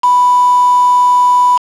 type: tone with quantisation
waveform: sine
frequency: 987.8 Hz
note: B5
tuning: in tune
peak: -6 dBFS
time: 0.03-1.58 s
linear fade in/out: 10 ms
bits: 3
effects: low-pass 5000 Hz 12 dB/octave